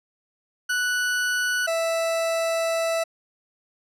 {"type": "tone pair in turn", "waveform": "40% pulse", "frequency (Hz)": [1480, 659.3], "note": ["F#6", "E5"], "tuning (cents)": [0, 0], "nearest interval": "octave + major second", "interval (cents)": 1400, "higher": "first", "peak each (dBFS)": -21, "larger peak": "neither", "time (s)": [[0.69, 1.67], [1.67, 3.04]], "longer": "second", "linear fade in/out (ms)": 10, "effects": ["low-pass 12000 Hz 12 dB/octave"]}